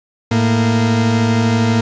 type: tone pair together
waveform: 40% pulse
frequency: 109.45 / 231.7 Hz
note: A2 / A#3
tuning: -9 / -10 cents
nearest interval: octave + minor second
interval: 1299 cents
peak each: -14 dBFS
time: 0.31-1.81 s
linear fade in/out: 5 ms
effects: resampled to 16000 Hz + 7-bit